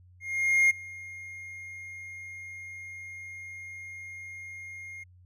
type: tone with ADSR envelope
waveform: triangle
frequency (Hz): 2132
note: C7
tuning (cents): +32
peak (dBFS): -16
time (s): 0.2-5.04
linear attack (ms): 500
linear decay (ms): 15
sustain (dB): -22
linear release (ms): 12
effects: added 90 Hz sine -53 dBFS peak until 5.25 s